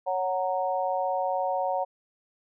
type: chord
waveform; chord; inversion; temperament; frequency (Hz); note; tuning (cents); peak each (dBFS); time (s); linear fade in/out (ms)
sine; F# major; second; equal with one note detuned; 554.4 / 740 / 928; C#5 / F#5 / A#5; 0 / 0 / -8; -29 / -28 / -31; 0.06-1.85; 20
effects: none